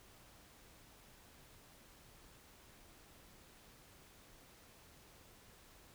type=silence; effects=pink hiss -62 dBFS RMS until 5.94 s